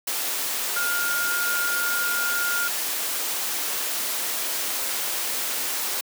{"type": "tone in noise", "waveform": "sine", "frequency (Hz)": 1415, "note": "F6", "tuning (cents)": 22, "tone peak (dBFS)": -24, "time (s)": [0.76, 2.68], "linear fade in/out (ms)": 5, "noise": "white", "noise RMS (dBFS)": -27, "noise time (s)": [0.07, 6.01], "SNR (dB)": 0, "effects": ["high-pass 300 Hz 12 dB/octave"]}